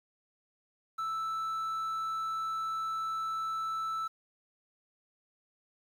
triangle tone with quantisation, 1318.5 Hz, E6, in tune, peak -30 dBFS, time 0.98-4.08 s, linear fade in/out 10 ms, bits 10, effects none

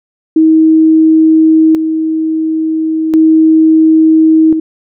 sine tone with tremolo, 318 Hz, D#4, 38 cents sharp, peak -3 dBFS, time 0.36-4.6 s, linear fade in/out 5 ms, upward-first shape square, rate 0.36 Hz, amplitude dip 55%, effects none

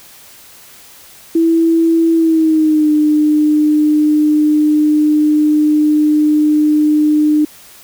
sine tone with pitch glide, 329.6 to 302.2 Hz, E4 to D4, 0 to +50 cents, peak -8 dBFS, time 1.35-7.45 s, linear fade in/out 5 ms, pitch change -150 cents, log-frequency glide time 2.14-2.9 s, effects white hiss -40 dBFS RMS until 7.83 s

